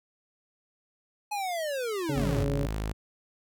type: linear sweep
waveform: square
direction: down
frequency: 850 to 73.3 Hz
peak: -30 dBFS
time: 1.31-2.44 s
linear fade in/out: 10 ms
type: harmonic tone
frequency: 140.5 Hz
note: C#3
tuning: 24 cents sharp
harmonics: 1 / 2 / 3 / 4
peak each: -30 / -33 / -35 / -36 dBFS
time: 2.09-2.66 s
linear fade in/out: 2 ms
type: tone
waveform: sawtooth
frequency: 53 Hz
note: G#1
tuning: 36 cents sharp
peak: -26 dBFS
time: 2.15-2.93 s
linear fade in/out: 20 ms
effects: none